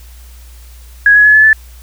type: tone with pitch steps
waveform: sine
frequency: 1661.2 / 1682.4 / 1704 / 1725.8 / 1747.8 Hz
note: G#6 / G#6 / G#6 / A6 / A6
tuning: 0 / +22 / +44 / -34 / -12 cents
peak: -3 dBFS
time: 1.06-1.53 s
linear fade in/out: 2 ms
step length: 94 ms
effects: added 60 Hz sine -33 dBFS peak until 1.82 s + white hiss -44 dBFS RMS until 1.82 s